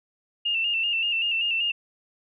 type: tone with vibrato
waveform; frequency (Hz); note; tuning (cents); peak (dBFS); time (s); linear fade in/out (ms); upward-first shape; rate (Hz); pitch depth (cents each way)
sine; 2755; F7; -24; -22; 0.45-1.72; 10; square; 5.2; 48
effects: none